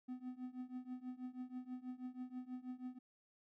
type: tone with tremolo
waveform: triangle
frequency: 252.4 Hz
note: B3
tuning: 38 cents sharp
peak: -39 dBFS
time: 0.08-2.99 s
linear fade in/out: 10 ms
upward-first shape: triangle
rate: 6.2 Hz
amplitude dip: 95%
effects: none